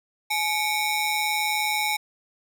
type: ring-modulated tone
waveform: sawtooth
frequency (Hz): 1539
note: G6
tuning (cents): -32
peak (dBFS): -16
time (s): 0.3-1.97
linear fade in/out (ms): 10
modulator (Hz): 690
effects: none

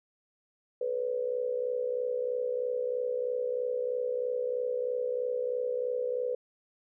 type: tone with amplitude modulation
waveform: sine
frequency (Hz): 496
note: B4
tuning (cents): +7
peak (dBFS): -25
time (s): 0.81-6.35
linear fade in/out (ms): 5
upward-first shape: sine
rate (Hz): 63.1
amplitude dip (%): 75
effects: none

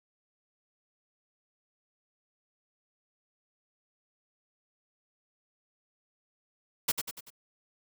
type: noise with echo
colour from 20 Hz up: white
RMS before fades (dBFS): -26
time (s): 6.88-6.92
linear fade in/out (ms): 10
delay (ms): 96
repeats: 4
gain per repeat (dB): -6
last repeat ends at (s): 7.304
effects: none

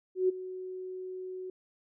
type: tone with ADSR envelope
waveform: sine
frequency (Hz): 370.9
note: F#4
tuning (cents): +4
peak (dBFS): -21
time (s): 0.15-1.5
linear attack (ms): 140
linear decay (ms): 14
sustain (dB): -16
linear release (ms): 3
effects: none

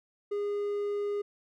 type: tone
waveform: triangle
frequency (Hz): 409.5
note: G#4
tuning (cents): -24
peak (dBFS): -27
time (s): 0.31-1.22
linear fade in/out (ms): 10
effects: none

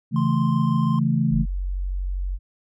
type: chord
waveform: sine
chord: A major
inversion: first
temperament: equal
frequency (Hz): 138.59 / 164.81 / 220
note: C#3 / E3 / A3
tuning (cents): 0 / 0 / 0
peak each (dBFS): -22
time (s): 0.11-1.46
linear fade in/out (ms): 50
type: tone with vibrato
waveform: triangle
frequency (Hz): 1046.5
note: C6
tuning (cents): 0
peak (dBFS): -27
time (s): 0.16-0.99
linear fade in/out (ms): 2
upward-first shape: sine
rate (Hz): 20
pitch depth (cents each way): 19
type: tone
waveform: sine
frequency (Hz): 46.25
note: F#1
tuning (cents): 0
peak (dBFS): -23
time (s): 1.3-2.39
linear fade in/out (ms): 50
effects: none

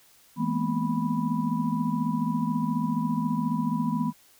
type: tone cluster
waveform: sine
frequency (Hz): 163.9 / 210.7 / 234.8 / 249.3 / 985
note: E3 / G#3 / A#3 / B3 / B5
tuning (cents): -10 / +25 / +13 / +16 / -5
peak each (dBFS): -30 / -30 / -29 / -31 / -33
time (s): 0.36-4.13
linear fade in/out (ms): 50
effects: white hiss -58 dBFS RMS until 4.39 s

